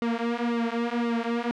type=tone with flanger; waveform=sawtooth; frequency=234.8 Hz; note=A#3; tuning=13 cents sharp; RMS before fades=-27 dBFS; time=0.02-1.51 s; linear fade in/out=0 ms; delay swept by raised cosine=1.2 to 5.6 ms; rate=1.9 Hz; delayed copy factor=-0.95; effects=low-pass 3000 Hz 12 dB/octave